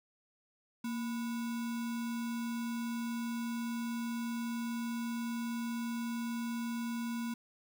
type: tone with sample-and-hold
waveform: sine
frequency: 233.1 Hz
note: A#3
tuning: in tune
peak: -34 dBFS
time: 0.84-7.34 s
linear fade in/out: 5 ms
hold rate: 1225 Hz
effects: none